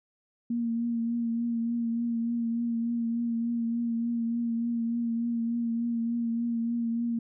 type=tone with vibrato; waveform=sine; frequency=233.1 Hz; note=A#3; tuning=in tune; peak=-26 dBFS; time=0.5-7.19 s; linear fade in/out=5 ms; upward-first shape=triangle; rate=3.4 Hz; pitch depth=31 cents each way; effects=none